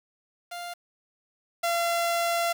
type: tone pair in turn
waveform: sawtooth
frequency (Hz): 698.5 / 683.3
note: F5 / F5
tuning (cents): 0 / -38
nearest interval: unison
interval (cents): 38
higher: first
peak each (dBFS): -31 / -20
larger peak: second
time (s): 0.51-0.74 / 1.63-2.53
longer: second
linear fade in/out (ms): 10
effects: 8-bit